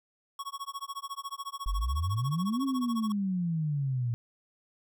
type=tone with tremolo; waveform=square; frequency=1108.7 Hz; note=C#6; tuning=in tune; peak=-34 dBFS; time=0.39-3.12 s; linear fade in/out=2 ms; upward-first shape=sine; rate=14 Hz; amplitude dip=100%
type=exponential two-way sweep; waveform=sine; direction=up then down; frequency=41.2 to 276.3 to 115.9 Hz; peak=-27 dBFS; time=1.66-4.14 s; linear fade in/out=0 ms; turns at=2.63 s
effects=none